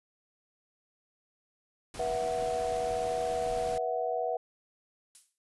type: noise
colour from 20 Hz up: pink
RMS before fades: -43 dBFS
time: 1.94-3.78 s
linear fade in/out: 2 ms
type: chord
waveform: sine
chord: B suspended fourth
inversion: none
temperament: equal with one note detuned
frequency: 484.3 / 659.3 / 740 Hz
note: B4 / E5 / F#5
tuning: -34 / 0 / 0 cents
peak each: -33 dBFS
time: 1.99-4.37 s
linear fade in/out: 5 ms
type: noise with exponential decay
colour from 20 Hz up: violet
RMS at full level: -43 dBFS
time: 5.15-5.38 s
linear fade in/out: 0 ms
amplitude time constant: 49 ms
effects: resampled to 24000 Hz